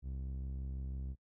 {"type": "tone with low-pass filter", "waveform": "sawtooth", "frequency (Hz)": 66.1, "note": "C2", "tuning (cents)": 18, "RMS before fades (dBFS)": -41, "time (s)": [0.02, 1.16], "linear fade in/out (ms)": 50, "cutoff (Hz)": 170, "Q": 0.52, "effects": ["noise-tail reverb RT60 0.1 s tail -25 dB re dry"]}